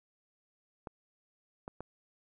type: clicks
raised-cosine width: 1 ms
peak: -27 dBFS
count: 3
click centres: 0.872 / 1.679 / 1.806 s
effects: none